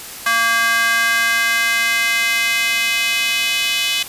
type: tone with high-pass filter sweep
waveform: square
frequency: 230 Hz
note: A#3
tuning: 23 cents flat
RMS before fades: -17 dBFS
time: 0.26-4.03 s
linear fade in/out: 5 ms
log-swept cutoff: 1400 to 2900 Hz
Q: 2.8
effects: white hiss -32 dBFS RMS until 4.08 s + resampled to 32000 Hz